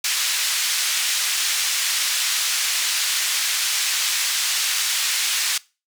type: band-pass noise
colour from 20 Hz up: white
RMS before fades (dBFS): -22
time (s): 0.04-5.58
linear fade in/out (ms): 5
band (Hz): 1800 to 7200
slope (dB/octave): 12
effects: noise-tail reverb RT60 0.3 s tail -22 dB re dry